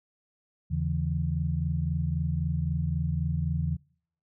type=tone cluster; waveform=sine; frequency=81.1 / 140.9 / 164.7 Hz; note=E2 / C#3 / E3; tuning=-28 / +29 / -1 cents; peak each=-30 dBFS; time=0.7-3.77 s; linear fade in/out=20 ms; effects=noise-tail reverb RT60 0.6 s tail -25 dB re dry